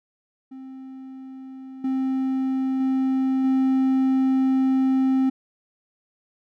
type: tone with level steps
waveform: triangle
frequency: 263.6 Hz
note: C4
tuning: 13 cents sharp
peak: -34 / -19 / -17 / -15 dBFS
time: 0.51-5.3 s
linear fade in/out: 10 ms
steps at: 1.84 / 2.8 / 3.44 s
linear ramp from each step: 5 ms
effects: none